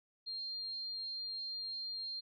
sine tone, 4199 Hz, C8, 5 cents sharp, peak -39 dBFS, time 0.26-2.21 s, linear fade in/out 20 ms, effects none

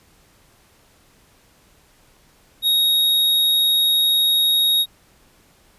square tone, 3762 Hz, A#7, 15 cents sharp, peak -15 dBFS, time 2.62-4.86 s, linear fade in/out 50 ms, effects pink hiss -55 dBFS RMS until 5.78 s + resampled to 32000 Hz

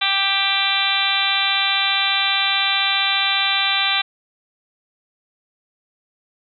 harmonic tone with a mistuned harmonic, 392.8 Hz, G4, 4 cents sharp, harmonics 2 / 3 / 4 / 5 / 6 / 7 / 8 / 9 / 10, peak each -27 / -27 / -27 / -28 / -23 / -27 / -26 / -23 / -23 dBFS, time 0.01-4.02 s, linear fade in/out 10 ms, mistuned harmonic 7, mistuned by -17 cents, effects none

